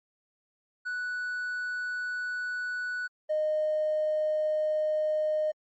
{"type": "tone pair in turn", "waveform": "triangle", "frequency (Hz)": [1480, 615.3], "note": ["F#6", "D#5"], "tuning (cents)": [0, -19], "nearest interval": "octave + minor third", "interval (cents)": 1519, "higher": "first", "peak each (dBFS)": [-28, -21], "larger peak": "second", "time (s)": [[0.85, 3.08], [3.29, 5.52]], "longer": "neither", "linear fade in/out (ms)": 20, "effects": ["tanh soft clip ceiling -22 dBFS", "MP3 32 kbps"]}